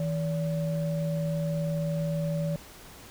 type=tone pair together; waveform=sine; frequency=160.9 / 573.4 Hz; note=E3 / D5; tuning=-42 / -42 cents; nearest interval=octave + minor seventh; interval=2200 cents; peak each=-27 / -33 dBFS; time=0-2.56 s; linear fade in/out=2 ms; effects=pink hiss -48 dBFS RMS until 3.1 s